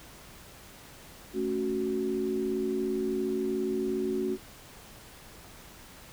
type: chord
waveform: sine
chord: F# minor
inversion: first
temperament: equal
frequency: 220 / 277.2 / 370 Hz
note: A3 / C#4 / F#4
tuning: 0 / 0 / 0 cents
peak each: -34 / -34 / -29 dBFS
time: 1.33-4.38 s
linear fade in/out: 50 ms
effects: pink hiss -50 dBFS RMS until 6.12 s